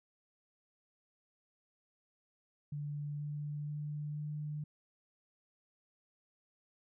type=tone with pitch steps; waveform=sine; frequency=146.4 / 147.5 / 148.62 / 149.74 Hz; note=D3 / D3 / D3 / D3; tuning=-5 / +8 / +21 / +34 cents; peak=-37 dBFS; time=2.72-4.64 s; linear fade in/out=5 ms; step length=480 ms; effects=none